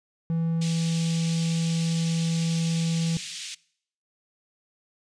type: tone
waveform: triangle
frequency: 165 Hz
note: E3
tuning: 2 cents sharp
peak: -21 dBFS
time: 0.3-3.17 s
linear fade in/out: 0 ms
type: band-pass noise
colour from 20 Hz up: pink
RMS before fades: -37 dBFS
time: 0.61-3.55 s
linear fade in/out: 10 ms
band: 2600 to 8400 Hz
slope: 24 dB/octave
effects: noise-tail reverb RT60 0.6 s tail -22 dB re dry + resampled to 22050 Hz